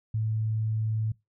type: tone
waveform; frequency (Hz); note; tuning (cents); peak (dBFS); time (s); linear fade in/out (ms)
sine; 109.7; A2; -5; -25; 0.14-1.12; 5
effects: noise-tail reverb RT60 0.2 s tail -22 dB re dry